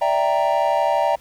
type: chord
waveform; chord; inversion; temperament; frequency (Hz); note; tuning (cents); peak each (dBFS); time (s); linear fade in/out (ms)
triangle; E half-diminished seventh; third; equal; 587.3 / 659.3 / 784 / 932.3; D5 / E5 / G5 / Bb5; 0 / 0 / 0 / 0; -20; 0.01-1.16; 10
effects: pink hiss -51 dBFS RMS until 1.2 s